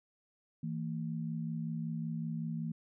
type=tone pair together; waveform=sine; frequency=161.87 / 227.2 Hz; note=E3 / A#3; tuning=-31 / -44 cents; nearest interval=tritone; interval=587 cents; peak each=-36 / -39 dBFS; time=0.63-2.72 s; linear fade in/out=5 ms; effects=none